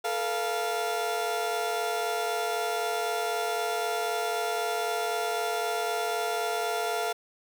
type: tone cluster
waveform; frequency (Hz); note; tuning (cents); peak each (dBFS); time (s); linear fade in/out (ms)
30% pulse; 434.9 / 478.8 / 694; A4 / A#4 / F5; -20 / +46 / -11; -30 / -33 / -27; 0.04-7.13; 10
effects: none